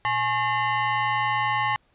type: tone with frequency modulation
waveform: sine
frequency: 119.7 Hz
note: A#2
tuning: 46 cents sharp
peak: -21 dBFS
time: 0.05-1.76 s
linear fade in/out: 0 ms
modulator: 965 Hz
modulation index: 2.1
effects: pink hiss -65 dBFS RMS until 1.94 s + resampled to 8000 Hz